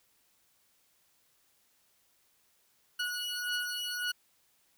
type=beating tone pair; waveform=20% pulse; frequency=1460 / 1461.8 Hz; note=F#6 / F#6; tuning=-24 / -21 cents; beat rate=1.8 Hz; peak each=-31 / -31 dBFS; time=2.99-4.12 s; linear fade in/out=10 ms; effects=white hiss -70 dBFS RMS until 4.77 s